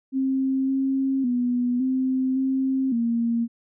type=tone with pitch steps; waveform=sine; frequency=265.9 / 268.3 / 245.3 / 260.4 / 265.1 / 232.9 Hz; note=C4 / C4 / B3 / C4 / C4 / A#3; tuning=+28 / +44 / -12 / -8 / +23 / -1 cents; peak=-20 dBFS; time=0.12-3.48 s; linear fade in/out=50 ms; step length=560 ms; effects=none